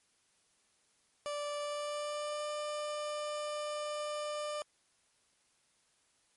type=tone with pitch glide; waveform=30% pulse; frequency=585 to 596.6 Hz; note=D5 to D5; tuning=-7 to +27 cents; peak=-33 dBFS; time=1.26-4.62 s; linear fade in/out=0 ms; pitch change=+34 cents; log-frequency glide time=1.58-2.46 s; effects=white hiss -72 dBFS RMS until 6.36 s + MP3 48 kbps